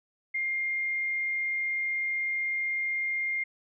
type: tone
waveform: sine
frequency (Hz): 2116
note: C7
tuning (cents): +19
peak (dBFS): -27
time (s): 0.34-3.44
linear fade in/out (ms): 10
effects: none